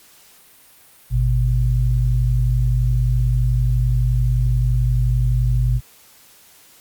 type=tone pair together; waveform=sine; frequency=51.91 / 123.47 Hz; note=G#1 / B2; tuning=0 / 0 cents; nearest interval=octave + minor third; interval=1500 cents; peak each=-17 dBFS; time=1.1-5.81 s; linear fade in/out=50 ms; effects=white hiss -49 dBFS RMS until 6.8 s + Opus 48 kbps